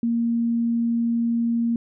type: tone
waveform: sine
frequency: 233.1 Hz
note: A#3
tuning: in tune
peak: -19 dBFS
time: 0.03-1.76 s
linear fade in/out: 2 ms
effects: none